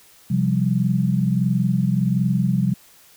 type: chord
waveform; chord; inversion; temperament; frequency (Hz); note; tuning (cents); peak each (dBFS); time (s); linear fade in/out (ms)
sine; C suspended fourth; none; equal; 130.81 / 174.61 / 196; C3 / F3 / G3; 0 / 0 / 0; -21; 0.3-2.74; 10
effects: white hiss -51 dBFS RMS until 3.16 s